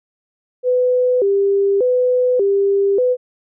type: tone with vibrato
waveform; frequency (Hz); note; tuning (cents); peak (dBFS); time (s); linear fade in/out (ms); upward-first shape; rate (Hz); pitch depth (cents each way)
sine; 445.8; A4; +23; -12; 0.63-3.17; 50; square; 0.85; 200
effects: none